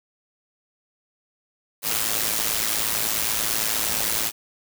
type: noise with amplitude modulation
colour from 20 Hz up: white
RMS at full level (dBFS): -21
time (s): 1.82-4.32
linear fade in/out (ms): 50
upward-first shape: sine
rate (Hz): 109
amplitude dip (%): 70
effects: none